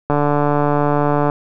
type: click train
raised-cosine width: 1 ms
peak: -3 dBFS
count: 176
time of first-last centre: 0.1-1.299 s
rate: 146 Hz
effects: none